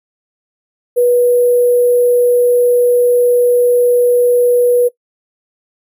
sine tone with sample-and-hold, 488.3 Hz, B4, 20 cents flat, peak -7 dBFS, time 0.96-4.89 s, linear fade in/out 20 ms, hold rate 11025 Hz, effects noise-tail reverb RT60 0.1 s tail -19 dB re dry

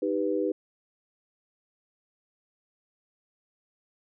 sine chord, Eb augmented, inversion none, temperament equal, 311.1 / 392 / 493.9 Hz, Eb4 / G4 / B4, 0 / 0 / 0 cents, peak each -29 dBFS, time 0.02-0.52 s, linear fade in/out 5 ms, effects none

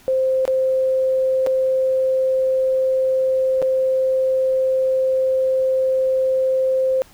sine tone with dropouts, 523.3 Hz, C5, in tune, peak -15 dBFS, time 0.08-7.02 s, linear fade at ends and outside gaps 0 ms, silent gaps 0.453-0.478 / 1.464-1.47 / 3.618-3.625 s, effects pink hiss -49 dBFS RMS until 7.13 s

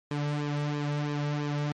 sawtooth tone with flanger, 146.7 Hz, D3, 2 cents flat, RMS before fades -30 dBFS, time 0.11-1.72 s, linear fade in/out 0 ms, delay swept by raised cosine 1.4 to 2.9 ms, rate 3 Hz, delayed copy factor -0.75, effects low-pass 5000 Hz 12 dB/octave + MP3 48 kbps

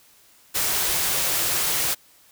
white band-stop noise, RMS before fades -23 dBFS, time 0.54-1.95 s, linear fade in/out 20 ms, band 200 to 280 Hz, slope 96 dB/octave, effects white hiss -55 dBFS RMS until 2.31 s

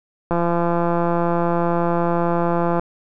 click train, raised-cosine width 1 ms, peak -7 dBFS, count 426, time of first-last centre 0.31-2.795 s, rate 171 Hz, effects none

